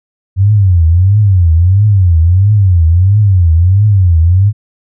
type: tone with vibrato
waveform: sine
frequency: 92.5 Hz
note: F#2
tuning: in tune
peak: -4 dBFS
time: 0.36-4.53 s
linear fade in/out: 50 ms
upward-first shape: triangle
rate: 1.5 Hz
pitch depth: 270 cents each way
effects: none

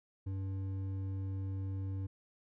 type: tone with hard clipping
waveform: sine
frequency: 96.3 Hz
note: G2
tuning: 30 cents flat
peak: -37 dBFS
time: 0.26-2.07 s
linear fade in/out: 10 ms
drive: 7 dB
effects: none

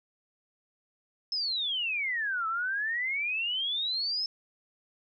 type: exponential two-way sweep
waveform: sine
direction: down then up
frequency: 5274 to 1294 to 5274 Hz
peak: -28 dBFS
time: 1.32-4.26 s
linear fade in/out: 2 ms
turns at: 2.47 s
effects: none

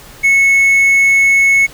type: tone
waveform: triangle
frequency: 2199 Hz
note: C#7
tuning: 14 cents flat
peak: -5 dBFS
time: 0.23-1.67 s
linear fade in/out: 20 ms
effects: pink hiss -37 dBFS RMS until 1.73 s

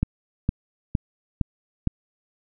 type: click train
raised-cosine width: 5 ms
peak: -8 dBFS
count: 5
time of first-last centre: 0.03-1.873 s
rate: 2.17 Hz
effects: none

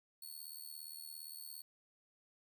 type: tone with amplitude modulation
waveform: 5% pulse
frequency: 4399 Hz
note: C#8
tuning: 14 cents flat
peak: -37 dBFS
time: 0.22-1.62 s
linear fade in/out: 5 ms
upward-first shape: sine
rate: 77.4 Hz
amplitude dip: 85%
effects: 12-bit

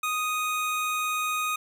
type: tone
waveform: 25% pulse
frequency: 1244.5 Hz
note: D#6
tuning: in tune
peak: -22 dBFS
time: 0.03-1.56 s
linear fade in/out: 5 ms
effects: 10-bit

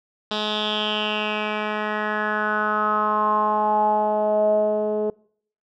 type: tone with low-pass filter sweep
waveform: 10% pulse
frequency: 212.2 Hz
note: G#3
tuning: 38 cents sharp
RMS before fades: -22 dBFS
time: 0.31-5.1 s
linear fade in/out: 2 ms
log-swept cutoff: 4000 to 490 Hz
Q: 6.2
effects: noise-tail reverb RT60 0.6 s tail -25 dB re dry

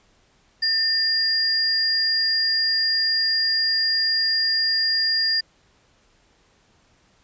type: tone pair together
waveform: sine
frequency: 1802 / 4821 Hz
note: A6 / D8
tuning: +41 / +45 cents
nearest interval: octave + perfect fourth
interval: 1704 cents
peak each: -25 / -19 dBFS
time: 0.62-5.41 s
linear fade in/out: 10 ms
effects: pink hiss -60 dBFS RMS until 7.23 s + resampled to 16000 Hz

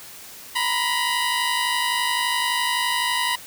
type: tone pair together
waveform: 15% pulse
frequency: 951.2 / 1003 Hz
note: A#5 / B5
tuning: +35 / +26 cents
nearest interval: minor second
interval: 91 cents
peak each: -17 / -17 dBFS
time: 0.55-3.36 s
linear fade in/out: 10 ms
effects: white hiss -41 dBFS RMS until 3.46 s

